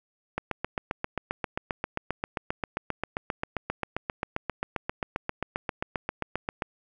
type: click train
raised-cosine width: 0.5 ms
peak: -13 dBFS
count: 48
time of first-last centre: 0.38-6.622 s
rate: 7.53 Hz
effects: none